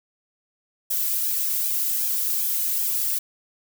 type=noise with flanger; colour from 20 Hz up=violet; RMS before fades=-24 dBFS; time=0.9-3.19 s; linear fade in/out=10 ms; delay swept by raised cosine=1.2 to 2.4 ms; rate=2.6 Hz; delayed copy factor=+0.85; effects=none